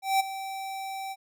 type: tone with ADSR envelope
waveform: square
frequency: 775 Hz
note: G5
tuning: 20 cents flat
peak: -20 dBFS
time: 0.02-1.16 s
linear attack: 180 ms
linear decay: 14 ms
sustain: -14 dB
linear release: 44 ms
effects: none